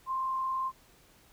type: tone with frequency modulation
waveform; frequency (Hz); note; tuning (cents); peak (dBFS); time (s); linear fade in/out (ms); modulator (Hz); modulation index
sine; 1051; C6; +7; -29; 0.06-0.72; 50; 38.1; 0.36
effects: pink hiss -61 dBFS RMS until 1.32 s